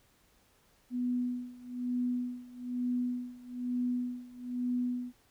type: tone with tremolo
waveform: sine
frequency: 246.9 Hz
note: B3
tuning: in tune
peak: -28 dBFS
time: 0.9-5.13 s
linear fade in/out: 50 ms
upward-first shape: sine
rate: 1.1 Hz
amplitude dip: 90%
effects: pink hiss -67 dBFS RMS until 5.3 s